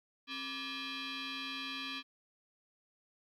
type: tone with frequency modulation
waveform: sine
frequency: 450 Hz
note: A4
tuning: 39 cents sharp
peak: -37 dBFS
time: 0.27-2.03 s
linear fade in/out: 50 ms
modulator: 718 Hz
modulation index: 5.4
effects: tanh soft clip ceiling -35 dBFS + 13-bit